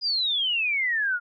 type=exponential sweep; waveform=sine; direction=down; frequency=4978 to 1396.9 Hz; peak=-22 dBFS; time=0.01-1.2 s; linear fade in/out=50 ms; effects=none